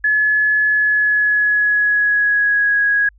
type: tone with pitch glide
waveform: sine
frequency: 1707 to 1658.4 Hz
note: G#6 to G#6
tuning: +47 to -3 cents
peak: -12 dBFS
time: 0.04-3.09 s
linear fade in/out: 5 ms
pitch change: -50 cents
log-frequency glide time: 0.67-2.82 s
effects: added 50 Hz sine -46 dBFS peak until 3.18 s